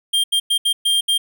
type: tone bursts at uneven times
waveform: square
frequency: 3195 Hz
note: G7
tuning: 32 cents sharp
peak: -15 dBFS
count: 6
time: 0.13-0.24 / 0.32-0.4 / 0.5-0.58 / 0.65-0.73 / 0.85-1.01 / 1.08-1.18 s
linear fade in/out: 10 ms
effects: none